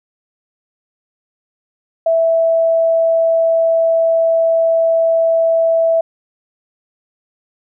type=tone; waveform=sine; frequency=658 Hz; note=E5; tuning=3 cents flat; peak=-10 dBFS; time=2.06-6.01 s; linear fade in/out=5 ms; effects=none